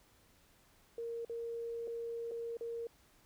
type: tone with dropouts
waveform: sine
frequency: 465 Hz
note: A#4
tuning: 4 cents flat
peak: -38 dBFS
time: 0.98-2.87 s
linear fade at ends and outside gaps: 2 ms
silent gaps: 1.249-1.296 / 1.874-1.878 / 2.312-2.316 / 2.57-2.609 s
effects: pink hiss -67 dBFS RMS until 3.25 s